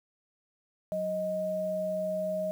sine tone pair together, 185 / 624.8 Hz, F#3 / D#5, 0 / +7 cents, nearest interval octave + major sixth, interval 2107 cents, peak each -38 / -29 dBFS, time 0.92-2.51 s, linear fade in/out 0 ms, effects 9-bit

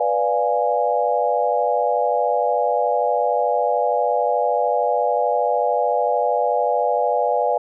sine chord, B diminished seventh, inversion none, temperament equal, 493.9 / 587.3 / 698.5 / 830.6 Hz, B4 / D5 / F5 / Ab5, 0 / 0 / 0 / 0 cents, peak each -22 dBFS, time 0-7.58 s, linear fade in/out 5 ms, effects none

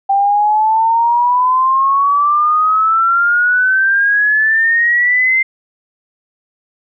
sine exponential sweep, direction up, 784 to 2093 Hz, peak -9 dBFS, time 0.09-5.43 s, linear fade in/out 10 ms, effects none

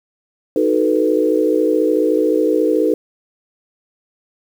sine chord, B dominant seventh, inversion first, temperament equal, 311.1 / 370 / 440 / 493.9 Hz, D#4 / F#4 / A4 / B4, 0 / 0 / 0 / 0 cents, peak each -17 / -21 / -17 / -18 dBFS, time 0.56-2.94 s, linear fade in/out 2 ms, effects 7-bit

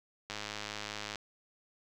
click train, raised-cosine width 0.2 ms, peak -21 dBFS, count 91, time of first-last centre 0.3-1.157 s, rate 105 Hz, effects none

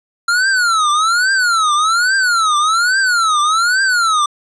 square tone with vibrato, 1369 Hz, F6, 35 cents flat, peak -12 dBFS, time 0.28-4.26 s, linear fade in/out 5 ms, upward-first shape triangle, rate 1.2 Hz, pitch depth 270 cents each way, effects resampled to 22050 Hz + 8-bit

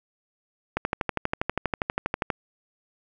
click train, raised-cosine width 0.5 ms, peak -9 dBFS, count 20, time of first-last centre 0.77-2.302 s, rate 12.4 Hz, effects none

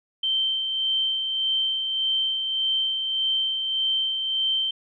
sine tone with tremolo, 3118 Hz, G7, 10 cents flat, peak -20 dBFS, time 0.23-4.71 s, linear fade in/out 5 ms, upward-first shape sine, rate 1.7 Hz, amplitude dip 40%, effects none

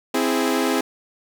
sawtooth chord, C augmented, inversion none, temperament equal, 261.6 / 329.6 / 415.3 Hz, C4 / E4 / G#4, 0 / 0 / 0 cents, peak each -18 / -20 / -20 dBFS, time 0.14-0.81 s, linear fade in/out 5 ms, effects none

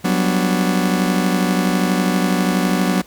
40% pulse chord, G major seventh, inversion third, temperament just, 183.75 / 196 / 245 / 294 Hz, F#3 / G3 / B3 / D4, -12 / 0 / -14 / +2 cents, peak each -17 / -23 / -21 / -23 dBFS, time 0.04-3.02 s, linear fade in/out 10 ms, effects pink hiss -46 dBFS RMS until 3.06 s

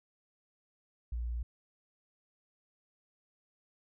sine tone, 59 Hz, A#1, 22 cents sharp, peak -33 dBFS, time 1.12-1.43 s, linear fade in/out 5 ms, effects none

